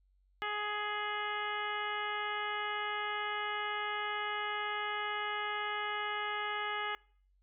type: harmonic tone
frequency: 417.9 Hz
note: G#4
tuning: 11 cents sharp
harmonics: 1 / 2 / 3 / 4 / 5 / 6 / 7 / 8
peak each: -44 / -40 / -39 / -41 / -41 / -51 / -44 / -52 dBFS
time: 0.42-6.95 s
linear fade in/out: 0 ms
effects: noise-tail reverb RT60 0.5 s tail -24 dB re dry + added 47 Hz sine -67 dBFS peak until 7.42 s